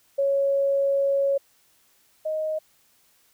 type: tone pair in turn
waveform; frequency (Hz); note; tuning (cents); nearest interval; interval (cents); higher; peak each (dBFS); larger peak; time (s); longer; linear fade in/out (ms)
sine; 554 / 624; C#5 / D#5; -1 / +5; major second; 206; second; -19 / -24; first; 0.18-1.38 / 2.25-2.59; first; 10
effects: white hiss -62 dBFS RMS until 3.33 s